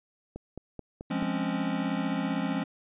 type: click train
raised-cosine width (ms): 2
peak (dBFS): -25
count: 5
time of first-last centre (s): 0.36-1.226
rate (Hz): 4.62
type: chord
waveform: square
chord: Db major seventh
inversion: first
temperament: equal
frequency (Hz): 174.61 / 207.7 / 261.6 / 277.2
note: F3 / Ab3 / C4 / Db4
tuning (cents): 0 / 0 / 0 / 0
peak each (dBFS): -34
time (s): 1.1-2.64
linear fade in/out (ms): 10
effects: resampled to 8000 Hz